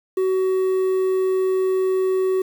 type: tone with quantisation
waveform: triangle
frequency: 376.2 Hz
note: F#4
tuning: 29 cents sharp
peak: -15 dBFS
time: 0.17-2.42 s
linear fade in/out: 5 ms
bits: 7
effects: none